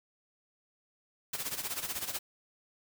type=noise with tremolo; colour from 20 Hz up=white; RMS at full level=-34 dBFS; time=1.33-2.19 s; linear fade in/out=5 ms; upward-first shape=sine; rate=16 Hz; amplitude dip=75%; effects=none